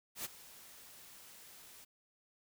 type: noise with ADSR envelope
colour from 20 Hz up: white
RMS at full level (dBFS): -39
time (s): 0.15-1.85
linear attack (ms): 100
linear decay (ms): 19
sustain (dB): -17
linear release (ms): 11
effects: none